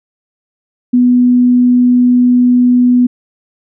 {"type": "tone", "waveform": "sine", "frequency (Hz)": 246.9, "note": "B3", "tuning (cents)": 0, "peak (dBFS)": -5, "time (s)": [0.93, 3.07], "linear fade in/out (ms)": 10, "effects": []}